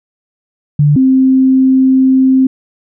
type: tone pair in turn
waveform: sine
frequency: 146.83 / 262.5 Hz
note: D3 / C4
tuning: 0 / +6 cents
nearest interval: minor seventh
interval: 1006 cents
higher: second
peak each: -5 dBFS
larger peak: neither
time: 0.79-0.96 / 0.96-2.47 s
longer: second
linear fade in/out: 5 ms
effects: none